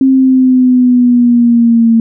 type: exponential sweep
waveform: sine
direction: down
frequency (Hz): 267 to 226.7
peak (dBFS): -4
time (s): 0.01-2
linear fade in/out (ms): 2
effects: none